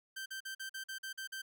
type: tone bursts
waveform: sawtooth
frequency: 1560 Hz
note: G6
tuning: 9 cents flat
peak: -37 dBFS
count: 9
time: 0.16-1.42 s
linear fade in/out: 10 ms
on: 100 ms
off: 45 ms
effects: none